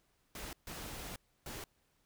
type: noise bursts at uneven times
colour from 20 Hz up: pink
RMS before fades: -45 dBFS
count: 3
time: 0.35-0.53 / 0.67-1.16 / 1.46-1.64 s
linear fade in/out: 2 ms
effects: pink hiss -75 dBFS RMS until 2.05 s